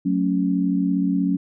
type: chord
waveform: sine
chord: F# minor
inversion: none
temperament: just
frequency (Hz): 185 / 222 / 277.5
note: F#3 / A3 / C#4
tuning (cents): 0 / +16 / +2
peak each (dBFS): -21 / -27 / -21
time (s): 0.05-1.37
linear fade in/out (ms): 10
effects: none